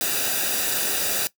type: noise with comb filter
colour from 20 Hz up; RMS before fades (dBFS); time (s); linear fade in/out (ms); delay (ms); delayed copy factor
white; -24; 0.01-1.27; 0; 0.93; -0.65
effects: noise-tail reverb RT60 0.1 s tail -18 dB re dry